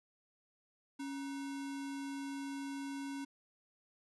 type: tone with sample-and-hold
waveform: sine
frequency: 277.2 Hz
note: C#4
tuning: in tune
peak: -39 dBFS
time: 0.99-3.25 s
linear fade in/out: 10 ms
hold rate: 1225 Hz
effects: resampled to 24000 Hz